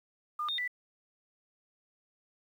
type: tone with pitch steps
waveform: sine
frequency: 1210 / 3672 / 1977 Hz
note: D#6 / A#7 / B6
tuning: -49 / -27 / +1 cents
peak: -31 dBFS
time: 0.39-0.678 s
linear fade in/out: 5 ms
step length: 96 ms
effects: 10-bit